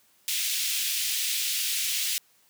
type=high-pass noise; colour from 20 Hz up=pink; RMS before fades=-28 dBFS; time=0.28-2.18 s; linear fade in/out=0 ms; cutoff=2600 Hz; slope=24 dB/octave; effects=white hiss -63 dBFS RMS until 2.49 s + high-pass 80 Hz 12 dB/octave